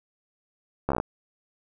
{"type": "slowing click train", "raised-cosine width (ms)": 1, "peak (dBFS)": -11, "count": 8, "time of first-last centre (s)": [0.89, 1.001], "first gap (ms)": 14, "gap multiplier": 1.04, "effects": []}